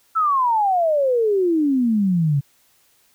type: exponential sweep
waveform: sine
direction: down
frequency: 1341 to 135.6 Hz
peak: -15 dBFS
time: 0.15-2.41 s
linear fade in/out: 20 ms
effects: white hiss -59 dBFS RMS until 3.14 s